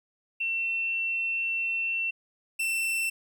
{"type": "tone pair in turn", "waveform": ["sine", "45% pulse"], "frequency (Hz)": [2701, 2685], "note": ["E7", "E7"], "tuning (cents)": [42, 31], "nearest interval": "unison", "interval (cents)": 11, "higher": "first", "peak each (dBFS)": -26, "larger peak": "neither", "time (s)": [[0.4, 2.11], [2.59, 3.1]], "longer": "first", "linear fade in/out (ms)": 10, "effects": ["11-bit"]}